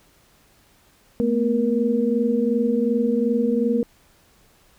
sine tone cluster, 221.9 / 244.6 / 472.6 Hz, A3 / B3 / A#4, +15 / -16 / +24 cents, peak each -22 dBFS, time 1.2-3.83 s, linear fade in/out 0 ms, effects pink hiss -57 dBFS RMS until 4.78 s

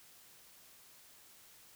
silence, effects white hiss -60 dBFS RMS until 1.75 s

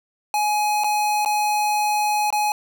square tone with dropouts, 840 Hz, G#5, 19 cents sharp, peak -19 dBFS, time 0.34-2.52 s, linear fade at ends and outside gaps 1 ms, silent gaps 0.837-0.843 / 1.249-1.259 / 2.304-2.326 s, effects none

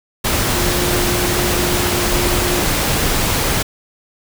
sine tone in noise, 355.2 Hz, F4, 29 cents sharp, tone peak -21 dBFS, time 0.54-2.64 s, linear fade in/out 10 ms, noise pink, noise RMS -17 dBFS, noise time 0.24-3.63 s, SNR -7 dB, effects none

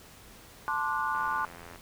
sine chord, D dominant seventh, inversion second, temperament equal with one note detuned, 880 / 1046.5 / 1174.7 / 1458.8 Hz, A5 / C6 / D6 / F#6, 0 / 0 / 0 / -25 cents, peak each -33 dBFS, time 0.68-1.45 s, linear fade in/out 0 ms
click train, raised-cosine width 0.5 ms, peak -31 dBFS, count 53, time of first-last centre 1.15-1.759 s, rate 85.4 Hz
effects pink hiss -52 dBFS RMS until 1.81 s

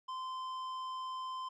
triangle tone with tanh clipping, 1034 Hz, C6, 21 cents flat, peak -40 dBFS, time 0.08-1.49 s, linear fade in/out 10 ms, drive 14 dB, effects none

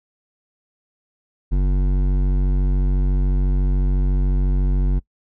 triangle tone with hard clipping, 47 Hz, F#1, 28 cents sharp, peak -17 dBFS, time 1.51-5 s, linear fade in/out 20 ms, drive 16 dB, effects noise-tail reverb RT60 0.1 s tail -23 dB re dry

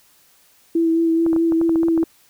sine tone with vibrato, 329.6 Hz, E4, in tune, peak -14 dBFS, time 0.75-2.04 s, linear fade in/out 5 ms, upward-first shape sine, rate 4.7 Hz, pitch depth 19 cents each way
clicks, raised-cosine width 1 ms, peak -16 dBFS, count 11, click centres 1.264 / 1.331 / 1.363 / 1.522 / 1.614 / 1.694 / 1.758 / 1.832 / 1.884 / 1.977 / 2.03 s
effects white hiss -55 dBFS RMS until 2.29 s

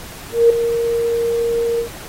sine tone with ADSR envelope, 466.2 Hz, A#4, in tune, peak -5 dBFS, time 0.32-1.89 s, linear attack 180 ms, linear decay 4 ms, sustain -10 dB, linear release 99 ms, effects pink hiss -35 dBFS RMS until 2.08 s + AAC 48 kbps

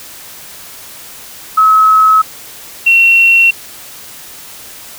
sine tone pair in turn, 1286 / 2725 Hz, E6 / F7, -43 / -43 cents, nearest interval octave + minor second, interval 1300 cents, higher second, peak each -4 dBFS, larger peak neither, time 1.57-2.22 / 2.86-3.51 s, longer neither, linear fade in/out 10 ms, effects white hiss -32 dBFS RMS until 4.98 s

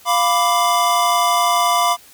square chord, B diminished, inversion second, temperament equal with one note detuned, 698.5 / 992.3 / 1174.7 Hz, F5 / B5 / D6, 0 / +8 / 0 cents, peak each -19 dBFS, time 0.05-1.97 s, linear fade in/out 50 ms, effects white hiss -46 dBFS RMS until 2.13 s

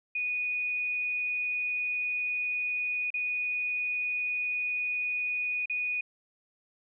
sine tone with dropouts, 2472 Hz, D#7, 12 cents flat, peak -28 dBFS, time 0.15-6.01 s, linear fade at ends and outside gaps 5 ms, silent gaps 3.104-3.14 / 5.658-5.697 s, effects none

